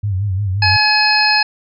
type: tone with vibrato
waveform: sine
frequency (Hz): 98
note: G2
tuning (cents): 0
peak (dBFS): -15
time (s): 0.03-0.77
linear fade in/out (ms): 10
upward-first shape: sine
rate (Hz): 5.7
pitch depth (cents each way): 110
type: harmonic tone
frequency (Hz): 849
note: G#5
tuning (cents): +38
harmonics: 1 / 2 / 3 / 5 / 6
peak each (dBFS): -17 / -17 / -17 / -17 / -17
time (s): 0.62-1.43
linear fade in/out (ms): 5
effects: none

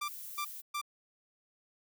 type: tone bursts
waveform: sawtooth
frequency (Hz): 1180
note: D6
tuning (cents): +8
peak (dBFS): -30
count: 3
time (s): 0.01-0.815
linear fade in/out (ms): 10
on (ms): 75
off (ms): 290
type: noise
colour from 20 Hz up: violet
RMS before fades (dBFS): -45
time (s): 0.07-0.62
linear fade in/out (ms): 20
effects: none

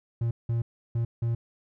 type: tone bursts at uneven times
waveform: triangle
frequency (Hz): 116.54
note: A#2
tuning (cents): 0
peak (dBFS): -22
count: 4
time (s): 0.21-0.31 / 0.49-0.62 / 0.95-1.05 / 1.22-1.35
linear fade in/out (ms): 5
effects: none

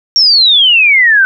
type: exponential sweep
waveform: sine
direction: down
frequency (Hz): 5620 to 1507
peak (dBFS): -4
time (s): 0.16-1.25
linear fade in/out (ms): 0
effects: none

